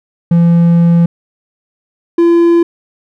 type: tone pair in turn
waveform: triangle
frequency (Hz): 170 / 340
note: F3 / F4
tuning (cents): -46 / -46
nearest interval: octave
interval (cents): 1200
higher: second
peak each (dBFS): -3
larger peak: neither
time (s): 0.31-1.06 / 2.18-2.63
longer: first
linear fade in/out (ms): 5
effects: none